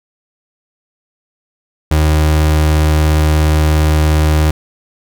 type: tone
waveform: 35% pulse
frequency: 77.1 Hz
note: D#2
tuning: 15 cents flat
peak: -7 dBFS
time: 1.91-4.51 s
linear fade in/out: 5 ms
effects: none